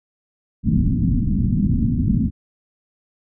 white low-pass noise, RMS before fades -18 dBFS, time 0.63-2.31 s, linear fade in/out 50 ms, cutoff 250 Hz, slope 48 dB/octave, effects none

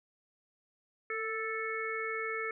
harmonic tone with a mistuned harmonic, 440 Hz, A4, in tune, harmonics 1 / 3 / 4 / 5, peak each -38 / -39 / -40 / -38 dBFS, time 1.1-2.51 s, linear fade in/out 2 ms, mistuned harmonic 1, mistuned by +26 cents, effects none

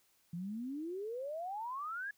sine exponential sweep, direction up, 164.81 to 1707 Hz, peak -38 dBFS, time 0.33-2.11 s, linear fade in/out 5 ms, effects white hiss -72 dBFS RMS until 2.17 s

